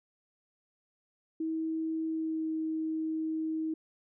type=tone with pitch glide; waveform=sine; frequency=320.9 to 317.4 Hz; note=E4 to D#4; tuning=-46 to +35 cents; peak=-30 dBFS; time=1.4-3.74 s; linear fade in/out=5 ms; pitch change=-19 cents; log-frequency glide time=2.06-2.5 s; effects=none